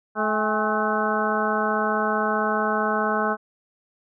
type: harmonic tone with a mistuned harmonic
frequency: 215.4 Hz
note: A3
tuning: 37 cents flat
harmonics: 1 / 2 / 3 / 4 / 5 / 6 / 7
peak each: -28 / -28 / -28 / -28 / -28 / -28 / -28 dBFS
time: 0.15-3.37 s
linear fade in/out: 50 ms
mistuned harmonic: 4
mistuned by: -69 cents
effects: none